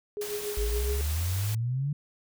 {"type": "tone with tremolo", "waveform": "sine", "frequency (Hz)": 415.3, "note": "G#4", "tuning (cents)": 0, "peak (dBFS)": -29, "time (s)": [0.17, 1.01], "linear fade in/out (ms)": 0, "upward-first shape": "triangle", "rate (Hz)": 7.1, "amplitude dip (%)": 70}
{"type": "noise", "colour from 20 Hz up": "white", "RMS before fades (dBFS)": -38, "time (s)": [0.21, 1.55], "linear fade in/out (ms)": 5}
{"type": "exponential sweep", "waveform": "sine", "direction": "up", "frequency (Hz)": [50.6, 149.2], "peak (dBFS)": -26, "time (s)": [0.57, 1.93], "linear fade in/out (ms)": 5}
{"effects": []}